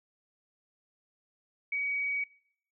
sine tone, 2262 Hz, C#7, 34 cents sharp, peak -29 dBFS, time 1.72-2.24 s, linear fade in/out 5 ms, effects noise-tail reverb RT60 0.6 s tail -20 dB re dry

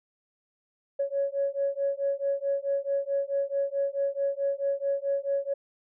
sine beating tone pair, 554.4 / 559 Hz, C#5 / C#5, 0 / +14 cents, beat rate 4.6 Hz, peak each -28 / -28 dBFS, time 0.99-5.54 s, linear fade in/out 10 ms, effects tanh soft clip ceiling -18 dBFS

